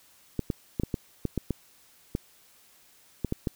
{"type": "clicks", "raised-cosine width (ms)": 3, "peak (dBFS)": -14, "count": 12, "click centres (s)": [0.393, 0.502, 0.798, 0.835, 0.942, 1.253, 1.377, 1.507, 2.151, 3.247, 3.324, 3.472], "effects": ["white hiss -59 dBFS RMS until 3.55 s"]}